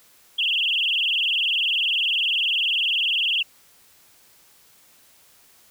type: tone with vibrato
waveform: sine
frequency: 3000 Hz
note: F#7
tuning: 23 cents sharp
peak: -19 dBFS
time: 0.38-3.43 s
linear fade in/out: 10 ms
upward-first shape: sine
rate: 20 Hz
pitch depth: 200 cents each way
effects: white hiss -55 dBFS RMS until 5.7 s